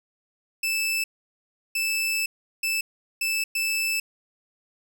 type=tone bursts at uneven times; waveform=sawtooth; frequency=2633 Hz; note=E7; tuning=3 cents flat; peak=-20 dBFS; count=5; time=0.63-1.04 / 1.75-2.26 / 2.63-2.81 / 3.21-3.44 / 3.55-4 s; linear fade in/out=5 ms; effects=none